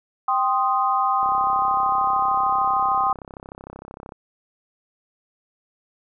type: chord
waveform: sine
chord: C minor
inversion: second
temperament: equal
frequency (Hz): 784 / 1046.5 / 1244.5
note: G5 / C6 / Eb6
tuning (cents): 0 / 0 / 0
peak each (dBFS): -22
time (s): 0.28-3.13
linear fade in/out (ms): 5
type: click train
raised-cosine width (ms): 1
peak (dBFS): -23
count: 97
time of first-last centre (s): 1.23-4.122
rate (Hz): 33.2
effects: none